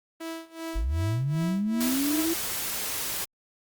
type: tone with tremolo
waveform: sawtooth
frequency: 327.3 Hz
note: E4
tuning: 12 cents flat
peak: -28 dBFS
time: 0.2-2.26 s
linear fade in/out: 10 ms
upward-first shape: sine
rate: 2.6 Hz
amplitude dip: 90%
type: linear sweep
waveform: sine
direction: up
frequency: 42.85 to 338.3 Hz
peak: -24 dBFS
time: 0.75-2.34 s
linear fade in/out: 10 ms
type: noise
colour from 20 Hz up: white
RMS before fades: -31 dBFS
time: 1.8-3.25 s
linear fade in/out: 10 ms
effects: Opus 32 kbps